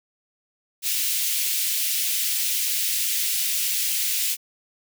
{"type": "high-pass noise", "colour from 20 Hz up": "white", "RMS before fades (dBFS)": -24, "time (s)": [0.82, 4.37], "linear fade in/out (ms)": 50, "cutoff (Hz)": 2300, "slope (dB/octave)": 24, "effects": []}